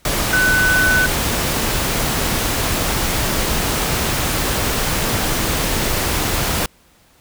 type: tone in noise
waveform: sine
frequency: 1500 Hz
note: F#6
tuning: 23 cents sharp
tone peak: -13 dBFS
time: 0.33-1.06 s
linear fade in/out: 2 ms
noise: pink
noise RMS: -19 dBFS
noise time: 0.05-6.66 s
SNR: +3 dB
effects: pink hiss -53 dBFS RMS until 7.2 s